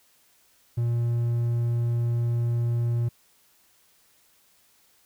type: tone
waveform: triangle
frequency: 118.3 Hz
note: A#2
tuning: 26 cents sharp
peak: -20 dBFS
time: 0.77-3.09 s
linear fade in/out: 10 ms
effects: white hiss -62 dBFS RMS until 5.05 s